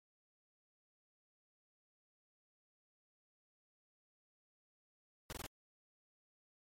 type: noise bursts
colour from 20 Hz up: pink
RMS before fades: -45 dBFS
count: 4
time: 5.3-5.463 s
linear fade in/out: 0 ms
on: 25 ms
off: 21 ms
effects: MP3 64 kbps